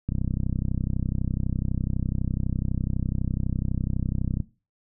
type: click train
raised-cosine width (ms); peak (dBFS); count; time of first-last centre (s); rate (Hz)
5; -14; 139; 0.09-4.402; 32
effects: noise-tail reverb RT60 0.3 s tail -17 dB re dry

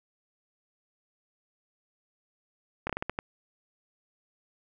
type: slowing click train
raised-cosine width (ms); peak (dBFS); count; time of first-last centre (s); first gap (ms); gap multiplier
0.5; -15; 7; 2.87-3.189; 25; 1.3
effects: none

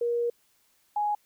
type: tone pair in turn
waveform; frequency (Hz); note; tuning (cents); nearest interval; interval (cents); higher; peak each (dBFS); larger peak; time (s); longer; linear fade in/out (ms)
sine; 474.2 / 832.8; A#4 / G#5; +30 / +5; minor seventh; 975; second; -24; neither; 0.01-0.3 / 0.96-1.15; first; 5
effects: white hiss -67 dBFS RMS until 1.25 s

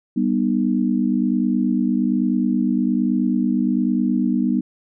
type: chord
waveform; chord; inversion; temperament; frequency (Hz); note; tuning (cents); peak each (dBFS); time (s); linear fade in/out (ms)
sine; G augmented; none; just; 196 / 245 / 306.2; G3 / B3 / D#4; 0 / -14 / -28; -21 / -19 / -23; 0.16-4.61; 10
effects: none

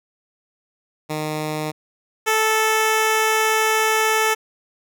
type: tone pair in turn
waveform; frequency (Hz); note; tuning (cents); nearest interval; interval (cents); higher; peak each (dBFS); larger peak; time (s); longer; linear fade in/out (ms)
10% pulse; 153.8 / 438.3; D#3 / A4; -20 / -7; octave + tritone; 1813; second; -15 / -8; second; 1.09-1.72 / 2.26-4.35; second; 20
effects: none

